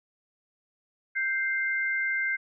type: tone pair together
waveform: sine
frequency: 1568 / 2093 Hz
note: G6 / C7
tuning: 0 / 0 cents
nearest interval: perfect fourth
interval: 500 cents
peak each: -28 dBFS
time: 1.15-2.37 s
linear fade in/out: 20 ms
effects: none